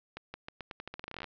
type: accelerating click train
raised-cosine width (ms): 0.3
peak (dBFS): -24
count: 19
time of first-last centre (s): 0.17-1.243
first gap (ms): 170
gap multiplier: 0.85
effects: low-pass 5000 Hz 12 dB/octave